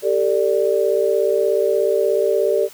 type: chord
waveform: sine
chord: G suspended second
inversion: none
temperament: equal with one note detuned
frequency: 392 / 448.7 / 587.3 Hz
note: G4 / A4 / D5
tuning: 0 / +34 / 0 cents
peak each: -19 dBFS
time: 0.02-2.69 s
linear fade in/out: 50 ms
effects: white hiss -43 dBFS RMS until 2.73 s